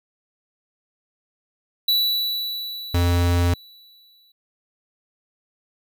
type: tone with exponential decay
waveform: square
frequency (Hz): 3945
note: B7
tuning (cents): -3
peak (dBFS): -16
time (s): 1.88-4.32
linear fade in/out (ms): 5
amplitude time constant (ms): 530
type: tone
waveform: square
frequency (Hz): 87.31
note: F2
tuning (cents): 0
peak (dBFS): -17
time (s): 2.94-3.54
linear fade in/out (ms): 5
effects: none

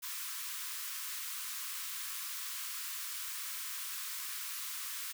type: high-pass noise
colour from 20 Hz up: white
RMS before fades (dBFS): -41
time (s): 0.02-5.13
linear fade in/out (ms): 20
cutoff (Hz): 1000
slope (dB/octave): 96
effects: none

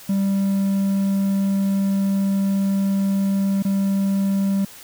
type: tone with dropouts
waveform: triangle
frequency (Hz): 196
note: G3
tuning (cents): 0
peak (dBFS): -15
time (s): 0.09-4.65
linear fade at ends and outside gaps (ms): 5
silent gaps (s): 3.625-3.649
effects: white hiss -42 dBFS RMS until 4.83 s

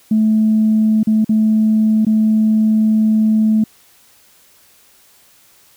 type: tone with dropouts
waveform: sine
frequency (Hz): 217.6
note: A3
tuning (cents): -19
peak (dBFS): -9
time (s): 0.11-3.64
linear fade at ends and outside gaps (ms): 5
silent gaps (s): 1.032-1.071 / 1.246-1.292 / 2.05-2.066
effects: tanh soft clip ceiling -5 dBFS + white hiss -50 dBFS RMS until 5.76 s

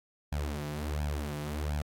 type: tone with flanger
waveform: sawtooth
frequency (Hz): 73.9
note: D2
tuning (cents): +11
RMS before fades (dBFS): -34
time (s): 0.32-1.82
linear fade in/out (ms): 5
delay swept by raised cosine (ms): 1.2 to 6.1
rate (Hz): 1.4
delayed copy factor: +1
effects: AAC 64 kbps

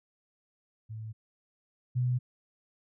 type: tone pair in turn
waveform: sine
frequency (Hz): 110 / 124.58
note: A2 / B2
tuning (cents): 0 / +15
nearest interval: major second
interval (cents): 215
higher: second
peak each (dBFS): -37 / -25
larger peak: second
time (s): 0.89-1.13 / 1.95-2.19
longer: neither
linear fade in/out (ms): 20
effects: none

